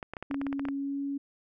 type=clicks; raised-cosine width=0.5 ms; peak=-22 dBFS; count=12; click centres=0.028 / 0.136 / 0.168 / 0.226 / 0.312 / 0.344 / 0.415 / 0.467 / 0.528 / 0.595 / 0.653 / 0.686 s
type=tone with pitch glide; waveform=sine; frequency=277.2 to 279.6 Hz; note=C#4 to C#4; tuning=0 to +15 cents; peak=-30 dBFS; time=0.3-1.18 s; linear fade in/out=10 ms; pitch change=+15 cents; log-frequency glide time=0.75-1 s
effects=none